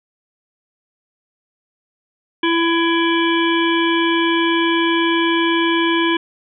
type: harmonic tone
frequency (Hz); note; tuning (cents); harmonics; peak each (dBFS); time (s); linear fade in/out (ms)
334; E4; +23; 1 / 3 / 5 / 7 / 9 / 10; -16 / -21 / -23 / -24 / -26 / -26; 2.43-6.17; 5
effects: none